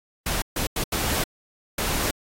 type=noise bursts at uneven times; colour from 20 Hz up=pink; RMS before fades=-25 dBFS; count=5; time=0.26-0.42 / 0.56-0.67 / 0.76-0.84 / 0.92-1.24 / 1.78-2.11 s; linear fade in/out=5 ms; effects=AAC 48 kbps